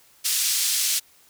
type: band-pass noise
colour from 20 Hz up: white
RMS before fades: -23 dBFS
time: 0.24-1 s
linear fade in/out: 20 ms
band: 3400 to 9600 Hz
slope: 12 dB/octave
effects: white hiss -56 dBFS RMS until 1.29 s